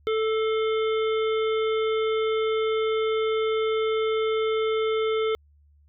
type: harmonic tone with a mistuned harmonic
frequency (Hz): 440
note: A4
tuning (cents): 0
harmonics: 1 / 3 / 5 / 7 / 8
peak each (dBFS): -22 / -32 / -36 / -39 / -40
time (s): 0.07-5.35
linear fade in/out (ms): 0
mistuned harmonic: 5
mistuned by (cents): -44
effects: added 73 Hz sine -55 dBFS peak until 5.88 s